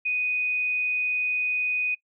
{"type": "tone", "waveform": "sine", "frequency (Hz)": 2489, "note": "D#7", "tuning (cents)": 0, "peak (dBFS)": -23, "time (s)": [0.05, 1.95], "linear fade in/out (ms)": 10, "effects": ["noise-tail reverb RT60 0.1 s tail -21 dB re dry"]}